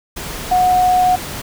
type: tone in noise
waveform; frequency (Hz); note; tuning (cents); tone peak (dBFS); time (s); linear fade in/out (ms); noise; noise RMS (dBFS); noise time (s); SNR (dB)
sine; 731; F#5; -21; -10; 0.51-1.16; 10; pink; -27; 0.16-1.42; +14
effects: none